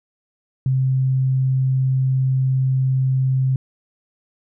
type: tone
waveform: sine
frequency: 131.4 Hz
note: C3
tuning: 8 cents sharp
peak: -15 dBFS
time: 0.66-3.56 s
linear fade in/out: 2 ms
effects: none